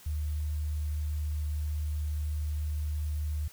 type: tone with sample-and-hold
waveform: sine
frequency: 75.4 Hz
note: D2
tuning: 46 cents sharp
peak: -29 dBFS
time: 0.06-3.48 s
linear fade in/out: 5 ms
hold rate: 11025 Hz
effects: white hiss -54 dBFS RMS until 3.52 s